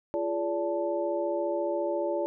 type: tone cluster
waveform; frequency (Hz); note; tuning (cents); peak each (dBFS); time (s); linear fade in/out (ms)
sine; 343.1 / 417.6 / 577 / 877; F4 / G#4 / D5 / A5; -31 / +10 / -31 / -6; -31 / -36 / -29 / -37; 0.14-2.26; 0
effects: none